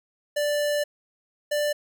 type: tone pair in turn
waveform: square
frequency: 587.3 / 590.3 Hz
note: D5 / D5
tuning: 0 / +9 cents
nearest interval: unison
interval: 9 cents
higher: second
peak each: -23 dBFS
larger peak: neither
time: 0.36-0.84 / 1.51-1.73 s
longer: first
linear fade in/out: 10 ms
effects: none